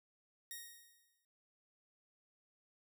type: tone with exponential decay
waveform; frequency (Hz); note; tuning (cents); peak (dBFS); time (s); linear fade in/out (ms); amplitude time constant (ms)
5% pulse; 1868; A#6; +3; -33; 0.51-1.25; 1; 160
effects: none